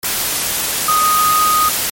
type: tone in noise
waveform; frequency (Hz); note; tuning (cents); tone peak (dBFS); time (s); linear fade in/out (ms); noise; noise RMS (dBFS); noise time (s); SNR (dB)
sine; 1244.5; D#6; 0; -11; 0.88-1.69; 5; white; -18; 0.03-1.9; +4
effects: MP3 64 kbps